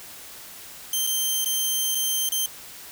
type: tone with dropouts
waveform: 10% pulse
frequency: 3136 Hz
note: G7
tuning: in tune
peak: -14 dBFS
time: 0.93-2.46 s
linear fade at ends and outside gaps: 2 ms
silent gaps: 1.067-1.072 / 1.446-1.458 / 1.949-1.953 / 2.29-2.32 s
effects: white hiss -42 dBFS RMS until 2.91 s